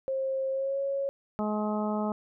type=tone with pitch glide; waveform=sine; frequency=533 to 551.5 Hz; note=C5 to C#5; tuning=+32 to -9 cents; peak=-27 dBFS; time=0.08-1.09 s; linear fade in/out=0 ms; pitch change=+59 cents; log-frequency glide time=0.51-0.79 s
type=harmonic tone; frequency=211.7 Hz; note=G#3; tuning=33 cents sharp; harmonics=1 / 2 / 3 / 4 / 5 / 6; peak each=-29 / -36 / -34 / -36 / -41 / -40 dBFS; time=1.39-2.12 s; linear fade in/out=0 ms
effects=none